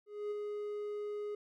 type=tone with ADSR envelope; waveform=triangle; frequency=416 Hz; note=G#4; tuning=3 cents sharp; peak=-32 dBFS; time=0.06-1.35 s; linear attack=250 ms; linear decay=20 ms; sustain=-3 dB; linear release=4 ms; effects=none